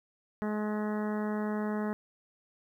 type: harmonic tone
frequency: 211.5 Hz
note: G#3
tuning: 32 cents sharp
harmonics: 1 / 2 / 3 / 4 / 5 / 6 / 7 / 8 / 9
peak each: -31 / -37 / -41 / -43 / -45 / -47 / -48 / -49 / -50 dBFS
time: 0.42-1.93 s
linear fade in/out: 0 ms
effects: 11-bit